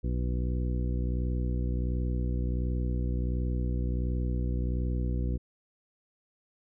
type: harmonic tone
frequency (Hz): 61.4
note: B1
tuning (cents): -9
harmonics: 1 / 2 / 3 / 4 / 5 / 6 / 8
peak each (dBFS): -28 / -34 / -38 / -40 / -42 / -44 / -46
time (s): 0.03-5.38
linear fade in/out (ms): 20
effects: none